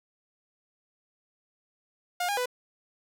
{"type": "tone with pitch steps", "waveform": "sawtooth", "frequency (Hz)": [712, 812, 496.9], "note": ["F5", "G#5", "B4"], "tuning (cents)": [33, -39, 11], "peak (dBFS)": -23, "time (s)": [2.2, 2.458], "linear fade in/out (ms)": 5, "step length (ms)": 86, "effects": []}